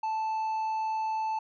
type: tone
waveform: triangle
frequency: 878 Hz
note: A5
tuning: 4 cents flat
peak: -26 dBFS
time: 0.03-1.39 s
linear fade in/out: 5 ms
effects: resampled to 16000 Hz